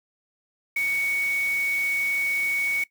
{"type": "tone in noise", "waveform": "sine", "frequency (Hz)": 2232, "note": "C#7", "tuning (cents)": 11, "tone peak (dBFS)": -22, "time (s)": [0.76, 2.84], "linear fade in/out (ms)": 5, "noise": "white", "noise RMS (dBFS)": -39, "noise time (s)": [0.76, 2.84], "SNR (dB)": 14, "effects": ["noise-tail reverb RT60 0.1 s tail -18 dB re dry"]}